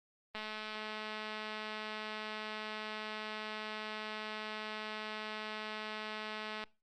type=click train; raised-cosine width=0.3 ms; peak=-26 dBFS; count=1353; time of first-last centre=0.35-6.638 s; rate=215 Hz; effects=noise-tail reverb RT60 0.3 s tail -23 dB re dry + Opus 24 kbps